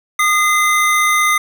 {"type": "tone pair together", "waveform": "square", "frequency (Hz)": [1224.9, 2060], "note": ["D#6", "C7"], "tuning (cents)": [-27, -28], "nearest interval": "major sixth", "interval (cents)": 899, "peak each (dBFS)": -15, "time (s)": [0.19, 1.38], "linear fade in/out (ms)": 5, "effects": []}